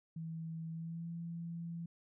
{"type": "tone with pitch glide", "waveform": "sine", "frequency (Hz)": [162.7, 168.44], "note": ["E3", "E3"], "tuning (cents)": [-22, 38], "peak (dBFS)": -40, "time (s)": [0.16, 1.86], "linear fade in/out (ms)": 5, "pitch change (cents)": 60, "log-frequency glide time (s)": [0.71, 1.09], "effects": []}